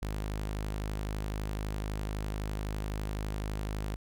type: tone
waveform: sawtooth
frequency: 51.91 Hz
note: G#1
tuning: in tune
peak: -29 dBFS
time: 0.02-3.96 s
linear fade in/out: 5 ms
effects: none